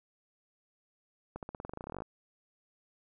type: accelerating click train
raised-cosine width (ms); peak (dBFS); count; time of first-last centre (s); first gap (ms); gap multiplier
1; -26; 19; 1.36-2.021; 68; 0.92
effects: none